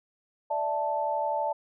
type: chord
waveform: sine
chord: D suspended second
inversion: none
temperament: equal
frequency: 587.3 / 659.3 / 880 Hz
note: D5 / E5 / A5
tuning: 0 / 0 / 0 cents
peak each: -31 / -33 / -28 dBFS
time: 0.5-1.53 s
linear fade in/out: 10 ms
effects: none